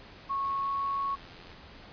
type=tone with pitch glide; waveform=sine; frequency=1100 to 1106.4 Hz; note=C#6 to C#6; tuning=-14 to -4 cents; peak=-28 dBFS; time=0.29-1.16 s; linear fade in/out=20 ms; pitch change=+10 cents; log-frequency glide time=0.59-0.72 s
type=click train; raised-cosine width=0.2 ms; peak=-35 dBFS; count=95; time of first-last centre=0.45-1.528 s; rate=87.2 Hz
effects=pink hiss -50 dBFS RMS until 1.92 s + resampled to 11025 Hz